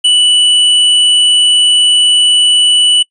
sine tone with tanh clipping, 2964 Hz, F#7, 2 cents sharp, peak -7 dBFS, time 0.04-3.03 s, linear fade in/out 10 ms, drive 13 dB, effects noise-tail reverb RT60 0.1 s tail -25 dB re dry + resampled to 24000 Hz

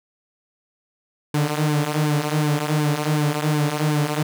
sawtooth tone with flanger, 150 Hz, D3, 37 cents sharp, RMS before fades -21 dBFS, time 1.34-4.23 s, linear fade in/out 5 ms, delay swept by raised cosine 1.5 to 7.3 ms, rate 2.7 Hz, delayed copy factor -0.7, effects none

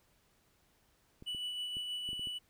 clicks, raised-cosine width 3 ms, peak -37 dBFS, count 7, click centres 1.224 / 1.348 / 1.769 / 2.09 / 2.131 / 2.195 / 2.272 s
triangle tone with tremolo, 2960 Hz, F#7, in tune, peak -34 dBFS, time 1.26-2.39 s, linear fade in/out 20 ms, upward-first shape sine, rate 6.3 Hz, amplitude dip 30%
effects pink hiss -71 dBFS RMS until 2.49 s

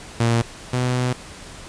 sawtooth tone pair in turn, 116.54 / 125.3 Hz, A#2 / B2, 0 / +25 cents, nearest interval minor second, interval 125 cents, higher second, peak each -12 / -15 dBFS, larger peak first, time 0.2-0.42 / 0.73-1.13 s, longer second, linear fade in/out 5 ms, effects pink hiss -39 dBFS RMS until 1.68 s + resampled to 22050 Hz

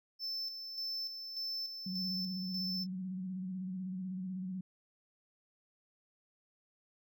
triangle tone with tremolo, 5290 Hz, E8, 5 cents sharp, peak -35 dBFS, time 0.19-2.87 s, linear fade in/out 50 ms, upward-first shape square, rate 1.7 Hz, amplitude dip 50%
sine tone with vibrato, 185.9 Hz, F#3, 8 cents sharp, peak -37 dBFS, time 1.86-4.61 s, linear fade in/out 5 ms, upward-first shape square, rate 16 Hz, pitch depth 39 cents each way
effects none

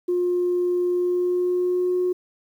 sine tone with pitch glide, 355.9 to 361.9 Hz, F4 to F#4, +33 to -38 cents, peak -18 dBFS, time 0.08-2.13 s, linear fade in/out 10 ms, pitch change +29 cents, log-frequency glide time 0.93-1.97 s, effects tanh soft clip ceiling -15 dBFS + 9-bit

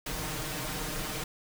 pink noise with comb filter, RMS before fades -35 dBFS, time 0.06-1.24 s, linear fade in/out 5 ms, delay 6.5 ms, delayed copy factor +0.95, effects none

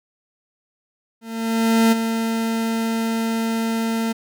40% pulse tone with ADSR envelope, 226.3 Hz, A3, 49 cents sharp, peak -11 dBFS, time 1.21-4.13 s, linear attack 710 ms, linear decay 18 ms, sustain -8 dB, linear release 14 ms, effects none

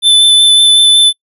square tone with vibrato, 3520 Hz, A7, in tune, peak -4 dBFS, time 0.02-1.13 s, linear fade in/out 50 ms, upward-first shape sine, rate 5.4 Hz, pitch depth 11 cents each way, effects noise-tail reverb RT60 0.1 s tail -26 dB re dry + resampled to 32000 Hz

